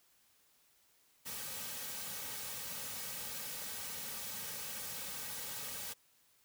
white noise with comb filter, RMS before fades -43 dBFS, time 1.25-5.94 s, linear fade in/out 20 ms, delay 2.9 ms, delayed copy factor -0.9, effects white hiss -70 dBFS RMS until 6.44 s

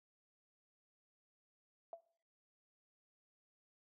sine tone with exponential decay, 670 Hz, E5, 28 cents sharp, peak -40 dBFS, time 1.93-2.01 s, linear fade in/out 1 ms, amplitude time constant 16 ms, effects noise-tail reverb RT60 0.5 s tail -18 dB re dry + high-pass 400 Hz 12 dB/octave

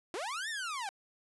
sawtooth linear two-way sweep, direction up then down, 311.1 to 1864.7 to 753 Hz, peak -32 dBFS, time 0.14-0.89 s, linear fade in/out 0 ms, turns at 0.49 s, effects resampled to 24000 Hz

